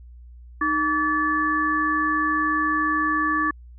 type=tone cluster; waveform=sine; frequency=309 / 1149 / 1737 Hz; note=D#4 / D6 / A6; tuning=-12 / -38 / -23 cents; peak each=-26 / -22 / -24 dBFS; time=0.61-3.51 s; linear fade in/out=5 ms; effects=added 60 Hz sine -41 dBFS peak until 3.78 s